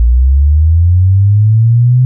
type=linear sweep; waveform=sine; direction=up; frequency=56.3 to 128.1 Hz; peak=-4 dBFS; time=0-2.05 s; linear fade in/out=0 ms; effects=none